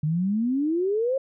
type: exponential sweep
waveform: sine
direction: up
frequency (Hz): 147.1 to 550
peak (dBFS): -21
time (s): 0.03-1.18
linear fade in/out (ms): 5
effects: none